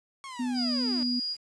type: linear sweep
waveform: sawtooth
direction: down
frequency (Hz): 1108.7 to 280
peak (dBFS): -35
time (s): 0.24-1.03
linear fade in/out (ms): 0
type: tone with vibrato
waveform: sine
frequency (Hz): 246.8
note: B3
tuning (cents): -1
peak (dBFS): -27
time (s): 0.39-1.2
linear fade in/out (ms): 10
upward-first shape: square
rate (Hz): 2.5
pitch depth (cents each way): 14
type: tone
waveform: sine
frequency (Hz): 4868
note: D#8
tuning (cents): -39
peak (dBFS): -29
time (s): 0.54-1.37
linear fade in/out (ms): 50
effects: resampled to 22050 Hz + 9-bit